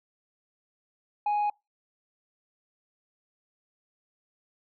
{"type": "tone", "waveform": "sine", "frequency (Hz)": 830.6, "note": "G#5", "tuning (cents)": 0, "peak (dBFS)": -21, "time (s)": [1.26, 1.5], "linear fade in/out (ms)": 5, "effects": ["noise-tail reverb RT60 0.2 s tail -25 dB re dry", "tanh soft clip ceiling -23 dBFS"]}